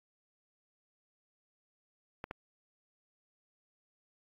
clicks, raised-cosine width 0.5 ms, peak -24 / -24 dBFS, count 2, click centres 2.241 / 2.311 s, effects AAC 48 kbps

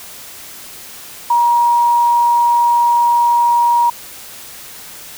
sine tone, 950 Hz, A#5, 33 cents sharp, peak -9 dBFS, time 1.3-3.9 s, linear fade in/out 5 ms, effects white hiss -34 dBFS RMS until 5.17 s

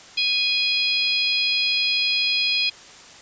harmonic tone, 828 Hz, G#5, 5 cents flat, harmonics 3 / 4 / 5 / 6, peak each -23 / -24 / -25 / -26 dBFS, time 0.17-2.7 s, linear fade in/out 10 ms, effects white hiss -44 dBFS RMS until 3.21 s + resampled to 16000 Hz

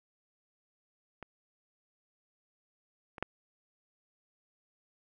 clicks, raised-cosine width 0.5 ms, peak -28 / -29 / -16 dBFS, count 3, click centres 1.227 / 3.182 / 3.226 s, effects none

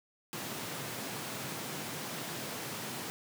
pink high-pass noise, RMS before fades -40 dBFS, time 0.33-3.1 s, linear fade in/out 0 ms, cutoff 110 Hz, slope 48 dB/octave, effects none

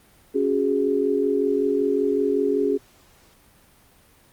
sine chord, C# suspended fourth, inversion none, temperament equal, 277.2 / 370 / 415.3 Hz, C#4 / F#4 / G#4, 0 / 0 / 0 cents, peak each -24 / -25 / -21 dBFS, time 0.34-2.78 s, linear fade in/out 20 ms, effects pink hiss -55 dBFS RMS until 4.32 s + Opus 32 kbps

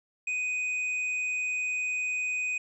sine tone with hard clipping, 2495 Hz, D#7, 4 cents sharp, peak -29 dBFS, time 0.27-2.58 s, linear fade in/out 5 ms, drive 4 dB, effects resampled to 24000 Hz

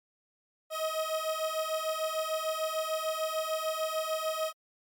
30% pulse beating tone pair, 629 / 635.7 Hz, D#5 / D#5, +19 / +37 cents, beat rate 6.7 Hz, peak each -31 / -30 dBFS, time 0.7-4.53 s, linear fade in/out 50 ms, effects MP3 96 kbps

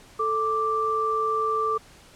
sine tone pair together, 440 / 1174.7 Hz, A4 / D6, 0 / 0 cents, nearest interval octave + perfect fourth, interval 1700 cents, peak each -27 / -23 dBFS, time 0.19-1.78 s, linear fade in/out 10 ms, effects pink hiss -51 dBFS RMS until 2.15 s + low-pass 10000 Hz 12 dB/octave

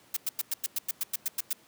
blue noise bursts, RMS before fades -29 dBFS, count 12, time 0.14-1.531 s, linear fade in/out 5 ms, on 27 ms, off 97 ms, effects pink hiss -59 dBFS RMS until 1.67 s + high-pass 150 Hz 12 dB/octave

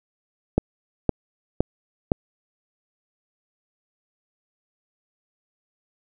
click train, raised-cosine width 2 ms, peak -4 dBFS, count 4, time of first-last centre 0.58-2.118 s, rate 1.95 Hz, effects none

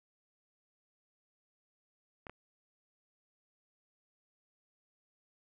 clicks, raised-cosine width 0.5 ms, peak -30 dBFS, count 2, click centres 2.268 / 2.296 s, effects none

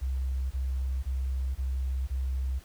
sine tone bursts, 65.41 Hz, C2, in tune, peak -27 dBFS, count 5, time 0.01-2.598 s, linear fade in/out 20 ms, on 500 ms, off 22 ms, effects pink hiss -56 dBFS RMS until 2.64 s

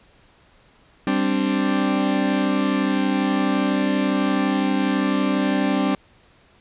40% pulse chord, G suspended fourth, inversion none, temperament equal, 196 / 261.6 / 293.7 Hz, G3 / C4 / D4, 0 / 0 / 0 cents, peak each -22 dBFS, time 1.07-5.95 s, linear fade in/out 2 ms, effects pink hiss -55 dBFS RMS until 6.6 s + resampled to 8000 Hz

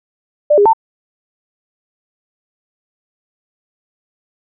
sine tone with pitch steps, 593 / 408.3 / 896 Hz, D5 / G#4 / A5, +17 / -29 / +31 cents, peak -6 dBFS, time 0.5-0.734 s, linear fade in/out 10 ms, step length 78 ms, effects none

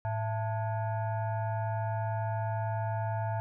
sine tone with frequency modulation, 107.5 Hz, A2, 40 cents flat, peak -29 dBFS, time 0.05-3.4 s, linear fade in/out 0 ms, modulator 778 Hz, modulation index 0.91, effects none

